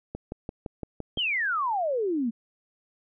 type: click train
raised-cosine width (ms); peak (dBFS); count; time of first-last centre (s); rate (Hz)
2; -20; 7; 0.15-1.174; 5.86
type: exponential sweep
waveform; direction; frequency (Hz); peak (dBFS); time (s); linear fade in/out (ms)
sine; down; 3267 to 217.5; -24; 1.17-2.31; 20
effects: none